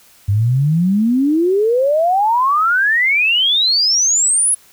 sine exponential sweep, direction up, 96.5 to 10770 Hz, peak -11 dBFS, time 0.28-4.55 s, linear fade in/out 10 ms, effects white hiss -48 dBFS RMS until 4.72 s

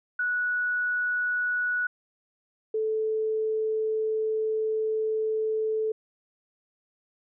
sine tone pair in turn, 1470 / 437 Hz, F#6 / A4, -12 / -12 cents, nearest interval octave + major sixth, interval 2100 cents, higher first, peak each -24 dBFS, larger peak neither, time 0.19-1.87 / 2.74-5.92 s, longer second, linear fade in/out 5 ms, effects none

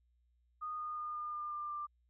sine tone with pitch steps, 1233 / 1225.2 / 1217.4 / 1209.7 / 1202.1 / 1194.4 / 1186.9 Hz, D#6 / D#6 / D#6 / D#6 / D6 / D6 / D6, -16 / -27 / -38 / -49 / +40 / +29 / +18 cents, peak -38 dBFS, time 0.61-1.87 s, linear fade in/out 20 ms, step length 180 ms, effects added 60 Hz sine -70 dBFS peak until 2.09 s

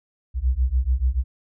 sine beating tone pair, 60.1 / 67 Hz, B1 / C2, -46 / +42 cents, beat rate 6.9 Hz, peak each -21 dBFS, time 0.34-1.24 s, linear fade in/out 50 ms, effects none

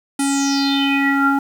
square tone with low-pass filter sweep, 277.2 Hz, C#4, in tune, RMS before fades -17 dBFS, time 0.19-1.39 s, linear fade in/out 5 ms, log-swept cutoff 9900 to 1100 Hz, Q 7.3, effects 7-bit

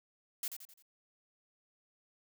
blue noise with echo, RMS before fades -37 dBFS, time 0.43-0.48 s, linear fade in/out 2 ms, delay 86 ms, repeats 4, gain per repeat -7 dB, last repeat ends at 0.824 s, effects none

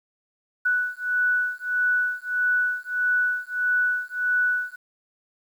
sine beating tone pair, 1480 / 1481.6 Hz, F#6 / F#6, 0 / +2 cents, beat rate 1.6 Hz, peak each -24 dBFS, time 0.65-4.76 s, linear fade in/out 10 ms, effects 9-bit

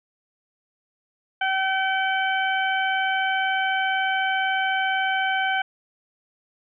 harmonic tone, 766 Hz, G5, 40 cents flat, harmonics 1 / 2 / 3 / 4, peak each -24 / -24 / -30 / -31 dBFS, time 1.41-5.62 s, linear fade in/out 5 ms, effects none

